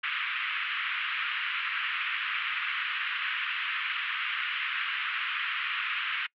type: band-pass noise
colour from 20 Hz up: white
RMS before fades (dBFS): -32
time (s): 0.03-6.27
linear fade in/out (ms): 10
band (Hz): 1200 to 3000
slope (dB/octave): 48
effects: noise-tail reverb RT60 0.1 s tail -25 dB re dry